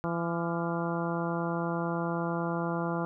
harmonic tone with a mistuned harmonic, 169 Hz, E3, 43 cents sharp, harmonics 1 / 2 / 3 / 4 / 5 / 6 / 7 / 8, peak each -32 / -35 / -37 / -38 / -39 / -40 / -40 / -41 dBFS, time 0.04-3.05 s, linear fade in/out 0 ms, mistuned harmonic 8, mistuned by +53 cents, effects none

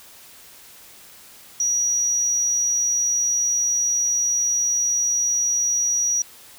sine tone, 5790 Hz, F#8, 38 cents flat, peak -18 dBFS, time 1.6-6.22 s, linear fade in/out 2 ms, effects white hiss -46 dBFS RMS until 6.58 s

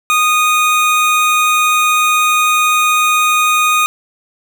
25% pulse tone, 1237 Hz, D#6, 10 cents flat, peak -6 dBFS, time 0.1-3.86 s, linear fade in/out 0 ms, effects none

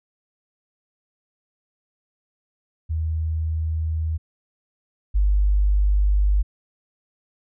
sine tone pair in turn, 79.7 / 50.01 Hz, D#2 / G1, +42 / +35 cents, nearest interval minor sixth, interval 807 cents, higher first, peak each -21 / -15 dBFS, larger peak second, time 2.89-4.18 / 5.14-6.43 s, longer neither, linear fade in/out 20 ms, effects none

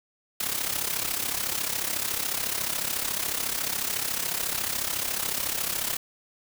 white noise with amplitude modulation, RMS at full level -26 dBFS, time 0.4-5.97 s, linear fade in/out 5 ms, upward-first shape sine, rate 34 Hz, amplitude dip 70%, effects none

